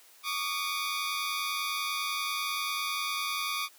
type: tone pair together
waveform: 15% pulse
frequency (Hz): 1126.9 / 1217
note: C#6 / D#6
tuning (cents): +28 / -39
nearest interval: minor second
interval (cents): 133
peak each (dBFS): -27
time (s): 0.23-3.69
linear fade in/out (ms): 50
effects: white hiss -57 dBFS RMS until 3.78 s + high-pass 400 Hz 12 dB/octave